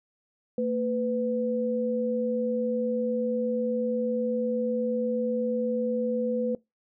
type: tone pair together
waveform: sine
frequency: 227.2 / 499 Hz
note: A#3 / B4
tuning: -44 / +18 cents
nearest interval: octave + major second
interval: 1362 cents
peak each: -28 / -26 dBFS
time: 0.58-6.55 s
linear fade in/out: 2 ms
effects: noise-tail reverb RT60 0.2 s tail -23 dB re dry